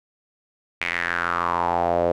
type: tone with band-pass filter sweep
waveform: sawtooth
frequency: 86.4 Hz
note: F2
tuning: 18 cents flat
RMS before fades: -23 dBFS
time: 0.81-2.12 s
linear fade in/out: 5 ms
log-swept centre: 2300 to 540 Hz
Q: 4.7
effects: none